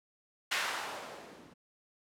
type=noise with low-pass filter sweep; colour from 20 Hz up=violet; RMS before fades=-39 dBFS; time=0.51-1.54 s; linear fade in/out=10 ms; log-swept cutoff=1800 to 230 Hz; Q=1; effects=none